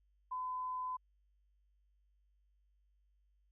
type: tone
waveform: sine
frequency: 1013 Hz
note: B5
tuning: 44 cents sharp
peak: -37 dBFS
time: 0.31-0.97 s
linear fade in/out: 10 ms
effects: added 50 Hz sine -70 dBFS peak until 3.51 s